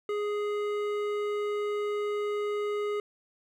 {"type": "tone with hard clipping", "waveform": "sine", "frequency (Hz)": 415.3, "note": "G#4", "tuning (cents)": 0, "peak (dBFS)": -30, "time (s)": [0.09, 3], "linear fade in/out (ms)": 2, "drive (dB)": 12, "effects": []}